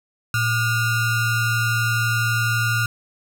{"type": "ring-modulated tone", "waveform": "square", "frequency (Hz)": 660, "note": "E5", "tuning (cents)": 2, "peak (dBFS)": -16, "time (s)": [0.34, 2.86], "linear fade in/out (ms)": 2, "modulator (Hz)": 774, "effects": []}